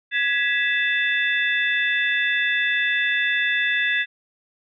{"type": "tone cluster", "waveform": "sine", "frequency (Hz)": [1671, 1966, 2633, 3532], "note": ["G#6", "B6", "E7", "A7"], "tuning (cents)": [10, -8, -3, 6], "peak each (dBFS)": [-22, -23, -27, -28], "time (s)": [0.11, 4.06], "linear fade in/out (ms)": 50, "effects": []}